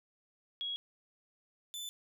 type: tone pair in turn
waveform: sine / sawtooth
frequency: 3318 / 3512 Hz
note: G#7 / A7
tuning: -2 / -4 cents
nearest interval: minor second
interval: 98 cents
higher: second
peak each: -35 / -37 dBFS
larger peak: first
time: 0.61-0.76 / 1.74-1.89 s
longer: neither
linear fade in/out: 0 ms
effects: none